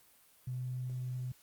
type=tone with tanh clipping; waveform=triangle; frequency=126.6 Hz; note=B2; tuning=43 cents sharp; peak=-35 dBFS; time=0.47-1.32 s; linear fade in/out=5 ms; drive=2 dB; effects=white hiss -64 dBFS RMS until 1.42 s + Opus 32 kbps